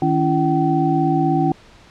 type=tone cluster; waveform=sine; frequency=156.7 / 280.5 / 336.7 / 764 Hz; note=D#3 / C#4 / E4 / G5; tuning=+13 / +21 / +37 / -45 cents; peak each=-20 dBFS; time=0.02-1.52 s; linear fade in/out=2 ms; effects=pink hiss -47 dBFS RMS until 1.9 s + low-pass 5000 Hz 12 dB/octave